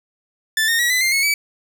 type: tone with pitch steps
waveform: sawtooth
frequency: 1760 / 1839 / 1921.5 / 2008 / 2098 / 2192 / 2290 Hz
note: A6 / A#6 / B6 / B6 / C7 / C#7 / D7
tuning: 0 / -24 / -48 / +28 / +4 / -20 / -44 cents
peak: -12 dBFS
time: 0.57-1.34 s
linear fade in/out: 2 ms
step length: 110 ms
effects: none